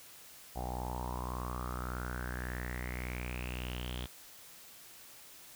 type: tone with low-pass filter sweep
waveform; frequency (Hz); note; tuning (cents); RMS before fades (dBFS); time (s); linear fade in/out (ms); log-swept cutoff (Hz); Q
sawtooth; 61.74; B1; 0; -39; 0.55-4.07; 20; 760 to 3400; 7.6
effects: white hiss -54 dBFS RMS until 5.55 s